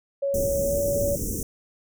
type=tone with pitch glide; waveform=sine; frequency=556 to 566.7 Hz; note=C#5 to C#5; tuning=+5 to +38 cents; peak=-22 dBFS; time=0.22-1.16 s; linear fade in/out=10 ms; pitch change=+33 cents; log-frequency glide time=0.64-0.73 s
type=band-stop noise; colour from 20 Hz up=pink; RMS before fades=-29 dBFS; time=0.34-1.43 s; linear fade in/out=2 ms; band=500 to 5700 Hz; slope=96 dB/octave
effects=none